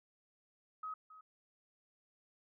sine tone with echo, 1268 Hz, D#6, 32 cents sharp, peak -40 dBFS, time 0.83-0.94 s, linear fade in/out 5 ms, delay 270 ms, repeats 1, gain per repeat -14 dB, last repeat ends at 1.21 s, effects none

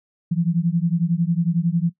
sine beating tone pair, 164.81 / 175.81 Hz, E3 / F3, 0 / +12 cents, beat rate 11 Hz, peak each -20 dBFS, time 0.31-1.9 s, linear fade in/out 10 ms, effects noise-tail reverb RT60 0.1 s tail -18 dB re dry

